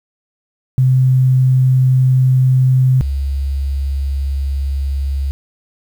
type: tone pair in turn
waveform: sine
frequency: 129.4 / 68.79 Hz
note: C3 / C#2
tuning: -19 / -13 cents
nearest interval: major seventh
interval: 1094 cents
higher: first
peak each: -8 / -15 dBFS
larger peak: first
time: 0.78-3.01 / 3.01-5.31 s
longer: second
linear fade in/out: 0 ms
effects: 7-bit